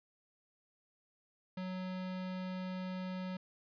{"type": "tone", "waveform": "square", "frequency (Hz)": 185, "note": "F#3", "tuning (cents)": 0, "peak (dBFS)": -39, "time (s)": [1.57, 3.37], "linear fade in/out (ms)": 5, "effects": ["resampled to 11025 Hz"]}